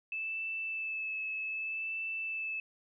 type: tone with vibrato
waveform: sine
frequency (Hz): 2623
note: E7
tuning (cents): -9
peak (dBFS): -34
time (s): 0.12-2.6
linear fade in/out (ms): 2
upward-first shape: sine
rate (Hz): 0.64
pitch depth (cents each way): 19
effects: none